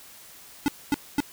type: tone bursts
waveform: square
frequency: 288.4 Hz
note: D4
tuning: 31 cents flat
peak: -20 dBFS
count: 3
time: 0.66-1.203 s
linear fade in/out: 0 ms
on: 21 ms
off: 240 ms
effects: white hiss -48 dBFS RMS until 1.32 s